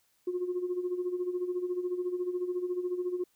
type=tone with tremolo; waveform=sine; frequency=359.5 Hz; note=F#4; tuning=50 cents flat; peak=-26 dBFS; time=0.27-3.24 s; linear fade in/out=5 ms; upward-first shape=sine; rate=14 Hz; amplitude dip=70%; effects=tanh soft clip ceiling -24 dBFS + white hiss -71 dBFS RMS until 3.35 s